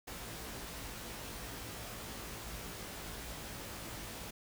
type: noise with comb filter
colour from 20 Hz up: pink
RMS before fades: -45 dBFS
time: 0.07-4.31 s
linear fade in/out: 10 ms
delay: 18 ms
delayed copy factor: +0.85
effects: none